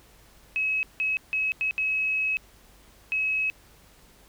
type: tone bursts at uneven times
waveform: sine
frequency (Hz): 2565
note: E7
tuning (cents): -48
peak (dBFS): -23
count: 6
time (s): 0.56-0.83 / 1-1.17 / 1.33-1.52 / 1.61-1.71 / 1.78-2.37 / 3.12-3.5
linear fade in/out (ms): 0
effects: added 50 Hz sine -58 dBFS peak until 4.28 s + pink hiss -56 dBFS RMS until 4.28 s